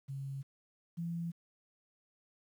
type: tone pair in turn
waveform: sine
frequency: 136.7 / 169.02 Hz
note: C#3 / E3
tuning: -24 / +44 cents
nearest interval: major third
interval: 368 cents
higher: second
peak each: -38 / -35 dBFS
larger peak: second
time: 0.08-0.43 / 0.97-1.32 s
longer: neither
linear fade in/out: 20 ms
effects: 11-bit